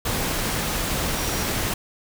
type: tone in noise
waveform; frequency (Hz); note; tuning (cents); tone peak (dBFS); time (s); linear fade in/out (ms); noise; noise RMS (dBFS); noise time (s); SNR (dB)
sine; 5690; F8; +31; -36; 1.15-1.44; 5; pink; -25; 0.05-1.74; -14
effects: none